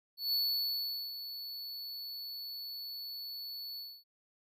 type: tone with ADSR envelope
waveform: square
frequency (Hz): 4435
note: C#8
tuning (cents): 0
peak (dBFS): -29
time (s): 0.17-4.04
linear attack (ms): 160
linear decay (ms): 790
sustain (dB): -12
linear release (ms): 260
effects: none